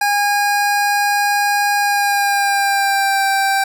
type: tone with pitch glide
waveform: 25% pulse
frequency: 817 to 783.3 Hz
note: G#5 to G5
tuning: -29 to -2 cents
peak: -10 dBFS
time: 0.01-3.64 s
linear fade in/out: 5 ms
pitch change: -73 cents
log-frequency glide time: 1.77-3.26 s
effects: none